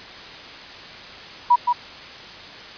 sine tone with echo, 970 Hz, B5, 31 cents flat, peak -10 dBFS, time 1.5-1.56 s, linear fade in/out 10 ms, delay 170 ms, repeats 1, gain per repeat -5 dB, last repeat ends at 1.73 s, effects white hiss -38 dBFS RMS until 2.77 s + resampled to 11025 Hz

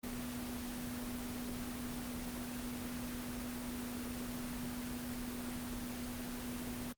sine tone in noise, 244.6 Hz, B3, 16 cents flat, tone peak -41 dBFS, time 0.03-6.93 s, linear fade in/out 10 ms, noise pink, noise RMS -45 dBFS, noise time 0.03-6.93 s, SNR +1 dB, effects Opus 24 kbps

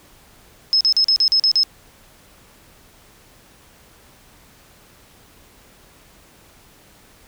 sine tone bursts, 5180 Hz, E8, 31 cents flat, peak -12 dBFS, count 8, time 0.73-1.633 s, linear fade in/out 0 ms, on 77 ms, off 41 ms, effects pink hiss -50 dBFS RMS until 7.27 s

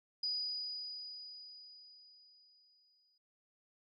sine tone with exponential decay, 4933 Hz, D#8, 16 cents flat, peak -33 dBFS, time 0.23-3.18 s, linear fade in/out 5 ms, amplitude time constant 640 ms, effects none

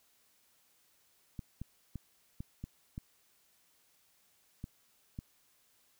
clicks, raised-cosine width 5 ms, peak -28 dBFS, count 8, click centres 1.392 / 1.616 / 1.957 / 2.405 / 2.64 / 2.979 / 4.641 / 5.189 s, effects white hiss -70 dBFS RMS until 5.99 s

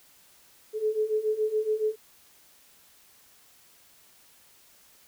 sine beating tone pair, 426.7 / 433.8 Hz, G#4 / A4, +47 / -25 cents, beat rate 7.1 Hz, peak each -29 / -26 dBFS, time 0.73-1.96 s, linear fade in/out 50 ms, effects white hiss -58 dBFS RMS until 5.07 s

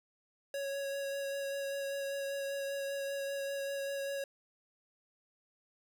square tone with vibrato, 554.4 Hz, C#5, in tune, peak -36 dBFS, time 0.54-4.24 s, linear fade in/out 2 ms, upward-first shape sine, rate 5.1 Hz, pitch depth 12 cents each way, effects none

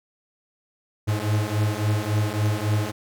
45% pulse beating tone pair, 104 / 107.6 Hz, G#2 / A2, +3 / -38 cents, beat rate 3.6 Hz, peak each -24 / -24 dBFS, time 1.07-2.92 s, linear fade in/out 20 ms, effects none

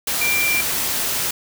sine tone in noise, 2364 Hz, D7, 11 cents sharp, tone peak -18 dBFS, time 0.21-0.61 s, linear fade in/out 5 ms, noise white, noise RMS -22 dBFS, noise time 0.07-1.31 s, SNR +1 dB, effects none

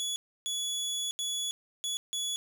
25% pulse tone bursts at uneven times, 3400 Hz, G#7, 40 cents sharp, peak -27 dBFS, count 5, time 0-0.16 / 0.46-1.11 / 1.19-1.51 / 1.84-1.97 / 2.13-2.36 s, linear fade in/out 0 ms, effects none

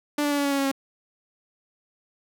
sawtooth tone with pitch steps, 293.7 / 290.5 / 287.3 / 284.2 / 281.1 / 278 / 275 / 272 Hz, D4 / D4 / D4 / C#4 / C#4 / C#4 / C#4 / C#4, 0 / -19 / -38 / +43 / +24 / +5 / -14 / -33 cents, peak -18 dBFS, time 0.18-0.716 s, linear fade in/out 5 ms, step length 67 ms, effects none

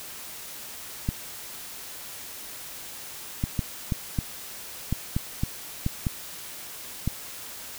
clicks, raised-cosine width 5 ms, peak -12 dBFS, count 11, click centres 1.089 / 3.439 / 3.592 / 3.922 / 4.188 / 4.926 / 5.165 / 5.435 / 5.864 / 6.068 / 7.076 s, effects white hiss -40 dBFS RMS until 7.78 s

